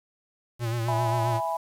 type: tone with vibrato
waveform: square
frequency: 116.54 Hz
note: A#2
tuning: in tune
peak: -26 dBFS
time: 0.59-1.41 s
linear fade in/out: 50 ms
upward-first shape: sine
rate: 7.5 Hz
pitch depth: 56 cents each way
type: chord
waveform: sine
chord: E major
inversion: none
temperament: equal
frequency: 659.3 / 830.6 / 987.8 Hz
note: E5 / G#5 / B5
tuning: 0 / 0 / 0 cents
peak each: -30 dBFS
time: 0.88-1.57 s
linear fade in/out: 5 ms
effects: resampled to 32000 Hz + 8-bit